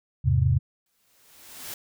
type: chord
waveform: sine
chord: E augmented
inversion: none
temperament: equal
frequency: 82.41 / 103.83 / 130.81 Hz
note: E2 / G#2 / B#2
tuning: 0 / 0 / 0 cents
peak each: -23 / -24 / -21 dBFS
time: 0.24-0.59 s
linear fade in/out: 20 ms
type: noise with exponential growth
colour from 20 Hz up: white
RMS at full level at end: -35 dBFS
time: 0.86-1.74 s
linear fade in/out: 2 ms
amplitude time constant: 190 ms
effects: none